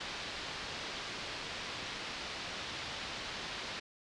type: low-pass noise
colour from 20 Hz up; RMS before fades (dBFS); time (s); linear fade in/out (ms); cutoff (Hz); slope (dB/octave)
white; -42; 0-3.8; 10; 4600; 24
effects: resampled to 24000 Hz